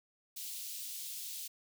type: high-pass noise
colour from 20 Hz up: white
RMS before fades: -43 dBFS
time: 0.36-1.48 s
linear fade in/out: 10 ms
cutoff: 3000 Hz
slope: 24 dB/octave
effects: none